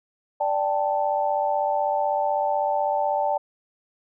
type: chord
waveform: sine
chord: D suspended fourth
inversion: none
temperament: equal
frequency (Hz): 587.3 / 784 / 880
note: D5 / G5 / A5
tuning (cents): 0 / 0 / 0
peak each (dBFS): -25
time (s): 0.4-3.38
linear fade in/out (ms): 10
effects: none